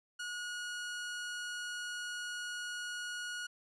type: tone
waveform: sawtooth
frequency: 1450 Hz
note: F#6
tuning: 35 cents flat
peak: -35 dBFS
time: 0.19-3.47 s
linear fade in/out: 10 ms
effects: resampled to 22050 Hz

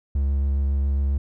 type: tone with vibrato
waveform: triangle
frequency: 69.3 Hz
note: C#2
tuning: in tune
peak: -17 dBFS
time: 0.15-1.18 s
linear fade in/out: 5 ms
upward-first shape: sine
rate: 7.3 Hz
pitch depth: 15 cents each way
effects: none

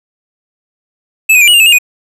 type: tone with pitch steps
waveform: square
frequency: 2613 / 2491 / 2365 / 2914 / 2798 / 2606 / 2822 / 2477 Hz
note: E7 / D#7 / D7 / F#7 / F7 / E7 / F7 / D#7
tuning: -16 / +1 / +12 / -27 / +3 / -20 / +17 / -8 cents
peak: -4 dBFS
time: 1.29-1.786 s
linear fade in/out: 10 ms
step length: 62 ms
effects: resampled to 32000 Hz + 7-bit

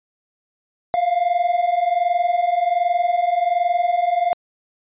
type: tone pair together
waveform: triangle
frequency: 686 / 707.3 Hz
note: F5 / F5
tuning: -31 / +22 cents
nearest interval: minor second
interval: 53 cents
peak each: -19 / -16 dBFS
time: 0.94-4.33 s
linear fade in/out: 0 ms
effects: resampled to 8000 Hz

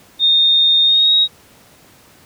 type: tone with pitch glide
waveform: sine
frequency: 3669 to 3787 Hz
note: A#7 to A#7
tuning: -28 to +27 cents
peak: -9 dBFS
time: 0.19-1.28 s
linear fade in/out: 50 ms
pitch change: +55 cents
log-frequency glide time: 0.83-1.14 s
effects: pink hiss -47 dBFS RMS until 2.25 s + high-pass 80 Hz 12 dB/octave

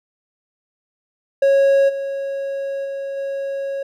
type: tone with level steps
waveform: triangle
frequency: 550 Hz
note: C#5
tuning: 14 cents flat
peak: -9 / -20 / -22 / -20 dBFS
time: 1.42-3.83 s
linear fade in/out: 5 ms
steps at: 1.88 / 2.84 / 3.16 s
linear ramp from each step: 20 ms
effects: none

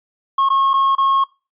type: tone with dropouts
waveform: triangle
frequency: 1087 Hz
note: C#6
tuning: 34 cents flat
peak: -11 dBFS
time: 0.38-1.24 s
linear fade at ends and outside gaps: 5 ms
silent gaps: 0.489-0.501 / 0.734-0.738 / 0.952-0.981 s
effects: noise-tail reverb RT60 0.3 s tail -22 dB re dry + resampled to 8000 Hz

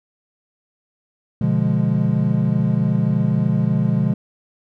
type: chord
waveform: triangle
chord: B diminished seventh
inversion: none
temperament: equal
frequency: 123.47 / 146.83 / 174.61 / 207.7 Hz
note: B2 / D3 / F3 / Ab3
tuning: 0 / 0 / 0 / 0 cents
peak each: -19 dBFS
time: 1.41-4.14 s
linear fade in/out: 5 ms
effects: none

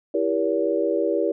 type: chord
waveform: sine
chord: E diminished seventh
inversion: none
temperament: just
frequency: 329.6 / 395.6 / 474.7 / 569.6 Hz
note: E4 / G4 / Bb4 / Db5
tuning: 0 / +16 / +31 / +47 cents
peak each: -25 dBFS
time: 0.14-1.32 s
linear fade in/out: 5 ms
effects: none

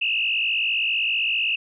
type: tone with frequency modulation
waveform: sine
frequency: 2718 Hz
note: F7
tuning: 48 cents flat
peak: -20 dBFS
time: 0.01-1.56 s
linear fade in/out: 10 ms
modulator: 55.4 Hz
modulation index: 2.8
effects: none

